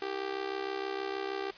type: tone with amplitude modulation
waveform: sawtooth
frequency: 392 Hz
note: G4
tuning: in tune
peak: -26 dBFS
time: 0.02-1.51 s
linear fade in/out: 2 ms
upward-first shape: sine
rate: 66.4 Hz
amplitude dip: 80%
effects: white hiss -51 dBFS RMS until 1.57 s + resampled to 11025 Hz